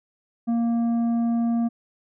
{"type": "tone with tanh clipping", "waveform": "triangle", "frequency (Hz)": 233.1, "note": "A#3", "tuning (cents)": 0, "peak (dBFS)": -21, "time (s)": [0.47, 1.69], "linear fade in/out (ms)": 20, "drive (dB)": 11, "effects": []}